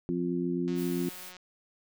harmonic tone, 87.6 Hz, F2, 6 cents sharp, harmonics 2 / 3 / 4, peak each -32 / -32 / -32 dBFS, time 0.09-1.09 s, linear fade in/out 0 ms
click train, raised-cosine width 0.2 ms, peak -31 dBFS, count 126, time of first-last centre 0.68-1.367 s, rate 182 Hz
blue noise, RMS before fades -45 dBFS, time 0.75-1.33 s, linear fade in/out 50 ms
effects none

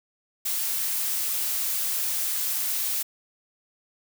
blue noise, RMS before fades -27 dBFS, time 0.45-3.03 s, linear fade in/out 10 ms, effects none

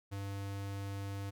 square tone, 99.2 Hz, G2, 21 cents sharp, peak -39 dBFS, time 0.11-1.31 s, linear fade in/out 20 ms, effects none

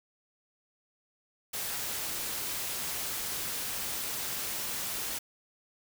white noise, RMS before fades -35 dBFS, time 1.53-5.19 s, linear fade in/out 10 ms, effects none

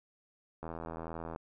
click train, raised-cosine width 1 ms, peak -27 dBFS, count 61, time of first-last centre 0.63-1.361 s, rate 82.1 Hz, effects none

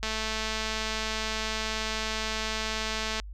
click train, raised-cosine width 0.2 ms, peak -14 dBFS, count 695, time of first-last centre 0.03-3.199 s, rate 219 Hz, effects added 50 Hz sine -38 dBFS peak until 3.33 s

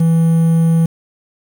triangle tone with quantisation, 164.7 Hz, E3, 1 cent flat, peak -7 dBFS, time 0-0.86 s, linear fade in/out 5 ms, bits 6, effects none

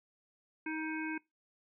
harmonic tone, 314.6 Hz, D#4, 19 cents sharp, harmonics 1 / 3 / 5 / 7 / 8, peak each -37 / -45 / -42 / -44 / -46 dBFS, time 0.66-1.18 s, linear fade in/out 5 ms, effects noise-tail reverb RT60 0.2 s tail -24 dB re dry

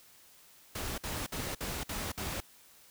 pink noise bursts, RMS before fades -37 dBFS, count 6, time 0.75-2.405 s, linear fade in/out 5 ms, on 230 ms, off 55 ms, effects white hiss -59 dBFS RMS until 2.9 s

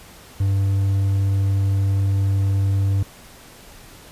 triangle tone, 98 Hz, G2, in tune, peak -14 dBFS, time 0.4-3.03 s, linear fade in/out 5 ms, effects pink hiss -44 dBFS RMS until 4.11 s + resampled to 32000 Hz

